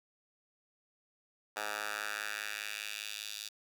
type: tone with high-pass filter sweep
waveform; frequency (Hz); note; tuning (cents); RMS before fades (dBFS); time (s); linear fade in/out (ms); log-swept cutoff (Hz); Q
10% pulse; 104.9; G#2; +18; -40; 1.56-3.49; 10; 950 to 4000; 1.7
effects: none

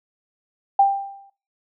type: tone with exponential decay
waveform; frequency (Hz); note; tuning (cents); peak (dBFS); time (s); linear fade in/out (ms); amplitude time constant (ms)
sine; 791; G5; +15; -9; 0.79-1.3; 5; 110
effects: noise-tail reverb RT60 0.3 s tail -19 dB re dry

